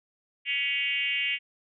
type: tone with frequency modulation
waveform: sine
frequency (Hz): 2516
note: D#7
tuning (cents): +19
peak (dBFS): -25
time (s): 0.45-1.39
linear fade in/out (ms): 50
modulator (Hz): 276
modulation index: 1.8
effects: none